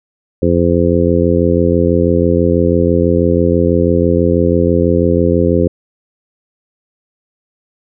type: harmonic tone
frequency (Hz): 86.1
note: F2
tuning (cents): -24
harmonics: 1 / 2 / 3 / 4 / 5 / 6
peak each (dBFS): -16 / -16 / -16 / -16 / -16 / -16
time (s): 0.42-5.68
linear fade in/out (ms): 5
effects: none